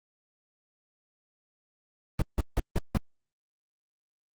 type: noise bursts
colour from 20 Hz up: brown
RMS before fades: -24 dBFS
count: 5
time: 2.19-2.975 s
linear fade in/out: 2 ms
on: 29 ms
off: 160 ms
effects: Opus 32 kbps